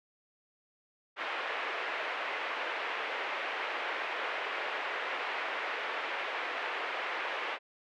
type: band-pass noise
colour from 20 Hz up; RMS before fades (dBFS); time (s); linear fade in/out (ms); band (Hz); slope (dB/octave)
white; -36; 1.16-7.59; 50; 410 to 2500; 24
effects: none